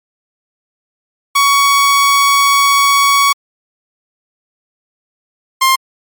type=tone pair in turn; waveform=sawtooth; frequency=1121 / 1057.3 Hz; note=C#6 / C6; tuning=+19 / +18 cents; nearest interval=minor second; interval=101 cents; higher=first; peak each=-4 dBFS; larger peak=neither; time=1.35-3.33 / 5.61-5.76 s; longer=first; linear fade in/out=10 ms; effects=MP3 96 kbps